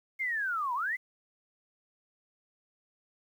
sine linear two-way sweep, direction down then up, 2158 to 932.3 to 2104 Hz, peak -29 dBFS, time 0.19-0.97 s, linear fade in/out 20 ms, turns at 0.74 s, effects 10-bit

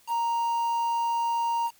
triangle tone with quantisation, 932.3 Hz, A#5, in tune, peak -22 dBFS, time 0.07-1.71 s, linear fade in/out 50 ms, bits 7, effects white hiss -60 dBFS RMS until 1.79 s

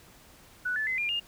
sine tone with pitch steps, 1480 / 1739.8 / 2045 / 2404 / 2826 Hz, F#6 / A6 / C7 / D7 / F7, 0 / -20 / -40 / +40 / +20 cents, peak -27 dBFS, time 0.65-1.2 s, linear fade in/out 10 ms, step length 110 ms, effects pink hiss -55 dBFS RMS until 1.27 s

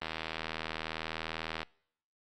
click train, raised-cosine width 0.3 ms, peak -19 dBFS, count 130, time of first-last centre 0.02-1.63 s, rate 80.1 Hz, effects noise-tail reverb RT60 0.7 s tail -26 dB re dry + Opus 32 kbps

